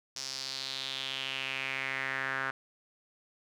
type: tone with band-pass filter sweep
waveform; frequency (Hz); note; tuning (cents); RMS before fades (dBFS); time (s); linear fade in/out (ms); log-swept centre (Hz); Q
sawtooth; 133.9; C3; +40; -36; 0.16-2.51; 5; 5500 to 1500; 4
effects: none